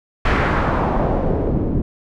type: noise with low-pass filter sweep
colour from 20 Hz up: pink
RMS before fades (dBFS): -18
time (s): 0.25-1.82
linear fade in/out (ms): 5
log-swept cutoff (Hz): 2100 to 290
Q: 1.4
effects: none